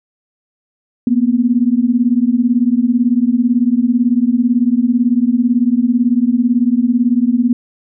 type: beating tone pair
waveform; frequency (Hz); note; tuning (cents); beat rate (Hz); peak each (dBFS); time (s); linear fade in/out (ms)
sine; 233.1 / 251.1; A#3 / B3; 0 / +29; 18; -13; 1.07-7.53; 2
effects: none